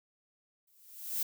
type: noise with exponential growth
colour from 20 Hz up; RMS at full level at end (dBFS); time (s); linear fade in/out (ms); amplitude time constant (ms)
violet; -30; 0.67-1.23; 5; 120
effects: none